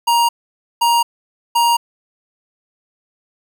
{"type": "tone bursts", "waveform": "square", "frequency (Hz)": 941, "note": "A#5", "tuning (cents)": 16, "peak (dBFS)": -12, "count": 3, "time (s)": [0.07, 1.77], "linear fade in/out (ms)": 10, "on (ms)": 220, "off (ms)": 520, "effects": []}